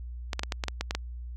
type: clicks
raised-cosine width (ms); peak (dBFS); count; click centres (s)
0.2; -12; 9; 0.332 / 0.394 / 0.434 / 0.522 / 0.638 / 0.683 / 0.81 / 0.909 / 0.95
effects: added 60 Hz sine -36 dBFS peak until 1.36 s